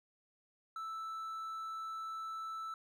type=tone; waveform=triangle; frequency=1318.5 Hz; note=E6; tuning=in tune; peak=-38 dBFS; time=0.76-2.74 s; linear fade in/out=2 ms; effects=none